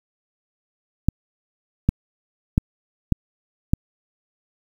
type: clicks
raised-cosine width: 5 ms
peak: -3 dBFS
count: 5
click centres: 1.086 / 1.89 / 2.579 / 3.123 / 3.735 s
effects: 7-bit